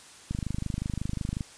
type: click train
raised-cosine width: 5 ms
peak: -18 dBFS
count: 29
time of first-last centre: 0.31-1.408 s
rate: 25.5 Hz
effects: white hiss -50 dBFS RMS until 1.57 s + resampled to 22050 Hz